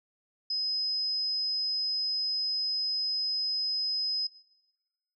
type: tone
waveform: sine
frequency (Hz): 5060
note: D#8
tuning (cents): +28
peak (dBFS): -28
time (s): 0.5-4.27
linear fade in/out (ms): 5
effects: noise-tail reverb RT60 1.0 s tail -19 dB re dry